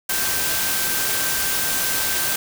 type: tone in noise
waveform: sine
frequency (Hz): 1561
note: G6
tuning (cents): -8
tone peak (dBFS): -30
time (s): 0.09-2.36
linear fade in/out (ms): 5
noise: white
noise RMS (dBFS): -22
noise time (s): 0.09-2.36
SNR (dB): -11
effects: none